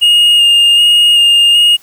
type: tone with vibrato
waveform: triangle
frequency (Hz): 2843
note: F7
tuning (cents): +30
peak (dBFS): -3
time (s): 0.01-1.77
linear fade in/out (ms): 20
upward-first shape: square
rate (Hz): 1.3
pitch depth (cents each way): 12
effects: white hiss -44 dBFS RMS until 1.82 s